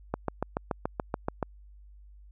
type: click train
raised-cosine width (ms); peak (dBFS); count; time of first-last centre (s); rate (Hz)
1; -14; 10; 0.14-1.428; 6.99
effects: added 50 Hz sine -49 dBFS peak until 2.31 s